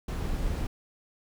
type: noise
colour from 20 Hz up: brown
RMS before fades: -30 dBFS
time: 0.08-0.67 s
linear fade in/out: 5 ms
effects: none